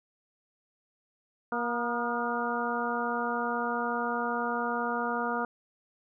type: harmonic tone with a mistuned harmonic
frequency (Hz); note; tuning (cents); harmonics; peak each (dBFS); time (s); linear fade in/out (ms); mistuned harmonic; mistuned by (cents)
237.6; A#3; +33; 1 / 2 / 3 / 4 / 5 / 6; -35 / -35 / -35 / -35 / -35 / -35; 1.52-5.45; 2; 5; +47
effects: none